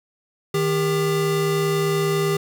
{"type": "tone pair together", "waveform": "square", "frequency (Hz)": [156.46, 399.3], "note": ["D#3", "G4"], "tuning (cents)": [10, 32], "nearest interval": "octave + major third", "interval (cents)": 1622, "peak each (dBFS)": [-24, -21], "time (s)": [0.54, 2.37], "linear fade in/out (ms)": 5, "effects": ["9-bit"]}